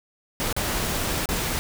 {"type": "noise with dropouts", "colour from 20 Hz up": "pink", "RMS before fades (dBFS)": -26, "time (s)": [0.4, 1.59], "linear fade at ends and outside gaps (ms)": 0, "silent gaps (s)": [[0.527, 0.565], [1.257, 1.289]], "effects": []}